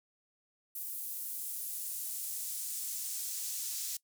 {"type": "noise with high-pass filter sweep", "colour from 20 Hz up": "pink", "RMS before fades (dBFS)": -39, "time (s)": [0.75, 3.97], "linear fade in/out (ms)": 5, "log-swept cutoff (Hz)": [12000, 6100], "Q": 1, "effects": ["noise-tail reverb RT60 0.1 s tail -21 dB re dry"]}